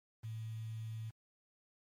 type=tone with quantisation; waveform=sine; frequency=111.4 Hz; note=A2; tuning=22 cents sharp; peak=-40 dBFS; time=0.23-1.11 s; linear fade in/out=20 ms; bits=10; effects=MP3 64 kbps